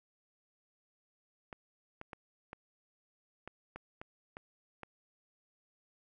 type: clicks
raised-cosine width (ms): 0.5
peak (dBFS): -29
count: 9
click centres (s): 1.528 / 2.014 / 2.132 / 2.531 / 3.476 / 3.76 / 4.015 / 4.369 / 4.833
effects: none